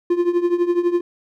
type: tone with tremolo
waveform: triangle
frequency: 349.2 Hz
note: F4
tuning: in tune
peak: -10 dBFS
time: 0.1-1.01 s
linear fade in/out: 5 ms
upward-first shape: triangle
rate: 12 Hz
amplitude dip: 85%
effects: none